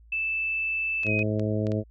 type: tone with pitch glide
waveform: sine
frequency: 2637 to 2515 Hz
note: E7 to D#7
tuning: 0 to +18 cents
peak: -25 dBFS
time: 0.12-1.23 s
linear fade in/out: 5 ms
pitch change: -82 cents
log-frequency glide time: 1.02-1.11 s
type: clicks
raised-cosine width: 0.2 ms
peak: -25 dBFS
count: 6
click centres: 1.034 / 1.067 / 1.192 / 1.396 / 1.669 / 1.719 s
type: harmonic tone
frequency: 106.8 Hz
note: G#2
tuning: 49 cents sharp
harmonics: 1 / 2 / 3 / 4 / 5 / 6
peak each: -27 / -30 / -32 / -33 / -34 / -35 dBFS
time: 1.04-1.84 s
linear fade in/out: 50 ms
effects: added 56 Hz sine -50 dBFS peak until 1.9 s